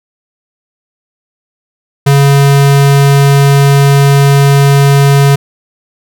square tone, 140 Hz, C#3, 18 cents sharp, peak -4 dBFS, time 2.06-5.36 s, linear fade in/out 10 ms, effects none

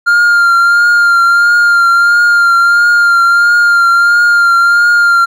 triangle tone with vibrato, 1400 Hz, F6, 4 cents sharp, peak -3 dBFS, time 0.06-5.26 s, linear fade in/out 20 ms, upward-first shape triangle, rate 1.5 Hz, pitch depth 29 cents each way, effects none

